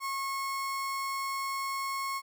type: tone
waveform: 35% pulse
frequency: 1090 Hz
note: C#6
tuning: 29 cents flat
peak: -30 dBFS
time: 0-2.22 s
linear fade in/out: 50 ms
effects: 12-bit